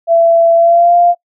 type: tone with pitch glide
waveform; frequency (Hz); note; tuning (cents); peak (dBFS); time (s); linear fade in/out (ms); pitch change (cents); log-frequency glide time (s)
sine; 670 to 697.2; E5 to F5; +28 to -3; -5; 0.07-1.15; 50; +69; 0.55-0.95
effects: noise-tail reverb RT60 0.1 s tail -22 dB re dry